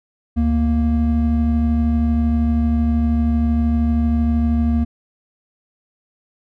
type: tone pair together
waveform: triangle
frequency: 73.42 / 233.1 Hz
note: D2 / A#3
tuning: 0 / 0 cents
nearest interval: octave + minor sixth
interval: 2000 cents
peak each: -15 dBFS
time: 0.36-4.85 s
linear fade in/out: 20 ms
effects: none